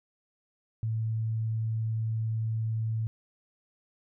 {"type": "tone", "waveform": "sine", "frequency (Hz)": 111.4, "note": "A2", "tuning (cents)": 22, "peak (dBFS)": -27, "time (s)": [0.83, 3.07], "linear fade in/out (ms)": 0, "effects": []}